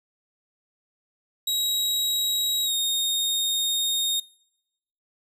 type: tone with pitch glide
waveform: sawtooth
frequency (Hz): 3834 to 3701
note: A#7 to A#7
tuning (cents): +48 to -13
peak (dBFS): -20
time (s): 1.47-4.2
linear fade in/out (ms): 5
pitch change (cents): -61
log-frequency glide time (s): 2.64-2.73
effects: noise-tail reverb RT60 0.9 s tail -26 dB re dry